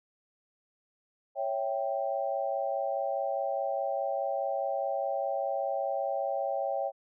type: chord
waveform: sine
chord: C# diminished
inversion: none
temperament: equal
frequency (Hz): 554.4 / 659.3 / 784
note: C#5 / E5 / G5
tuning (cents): 0 / 0 / 0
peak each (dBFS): -32 / -34 / -33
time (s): 1.35-6.92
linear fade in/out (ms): 50
effects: none